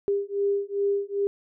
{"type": "beating tone pair", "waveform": "sine", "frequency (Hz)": [400, 402.5], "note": ["G4", "G4"], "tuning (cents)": [35, 46], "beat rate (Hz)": 2.5, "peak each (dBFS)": -26, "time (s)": [0.08, 1.27], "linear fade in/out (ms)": 0, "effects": []}